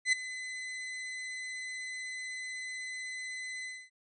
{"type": "tone with ADSR envelope", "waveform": "40% pulse", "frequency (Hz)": 2023, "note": "B6", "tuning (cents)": 41, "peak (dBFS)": -21, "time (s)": [0.05, 3.9], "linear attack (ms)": 76, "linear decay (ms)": 9, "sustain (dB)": -16, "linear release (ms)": 250, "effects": ["resampled to 24000 Hz"]}